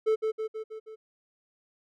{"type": "tone with echo", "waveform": "triangle", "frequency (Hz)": 437.9, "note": "A4", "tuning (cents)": -8, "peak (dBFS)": -19, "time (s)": [0.06, 0.16], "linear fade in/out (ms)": 20, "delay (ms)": 160, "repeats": 5, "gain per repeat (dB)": -4, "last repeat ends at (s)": 0.96, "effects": []}